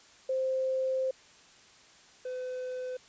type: tone pair in turn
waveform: sine / triangle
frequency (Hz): 523.3 / 506.9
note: C5 / B4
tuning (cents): 0 / +45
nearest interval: minor second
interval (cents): 55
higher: first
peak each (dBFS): -27 / -32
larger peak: first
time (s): 0.29-1.11 / 2.25-2.97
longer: first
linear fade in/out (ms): 5
effects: white hiss -57 dBFS RMS until 3.08 s + resampled to 16000 Hz